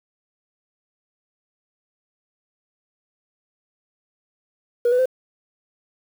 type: tone with pitch steps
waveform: sine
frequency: 480 / 497.5 / 515.6 Hz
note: B4 / B4 / C5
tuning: -49 / +13 / -26 cents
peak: -13 dBFS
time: 4.85-5.057 s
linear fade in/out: 5 ms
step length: 69 ms
effects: tanh soft clip ceiling -12 dBFS + 7-bit